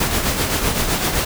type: noise with tremolo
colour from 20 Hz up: pink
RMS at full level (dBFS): -17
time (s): 0-1.25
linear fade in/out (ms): 5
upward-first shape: triangle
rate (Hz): 7.8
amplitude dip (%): 55
effects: none